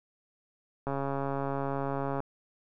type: click train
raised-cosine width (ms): 1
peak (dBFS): -19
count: 185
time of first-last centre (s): 0.87-2.203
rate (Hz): 138
effects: none